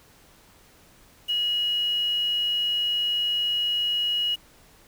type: tone with quantisation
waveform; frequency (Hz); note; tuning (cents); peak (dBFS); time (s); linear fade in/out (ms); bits
sine; 2900; F#7; -35; -22; 1.28-4.36; 20; 7
effects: pink hiss -55 dBFS RMS until 4.87 s